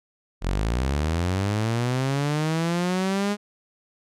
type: linear sweep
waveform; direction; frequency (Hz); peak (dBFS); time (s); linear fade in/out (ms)
sawtooth; up; 41.19 to 207.7; -18; 0.41-3.37; 50
effects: low-pass 9000 Hz 12 dB/octave